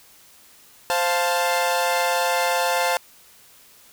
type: chord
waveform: sawtooth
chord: F major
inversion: second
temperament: equal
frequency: 523.3 / 698.5 / 880 Hz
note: C5 / F5 / A5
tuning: 0 / 0 / 0 cents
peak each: -20 dBFS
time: 0.9-2.97 s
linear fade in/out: 0 ms
effects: white hiss -51 dBFS RMS until 3.92 s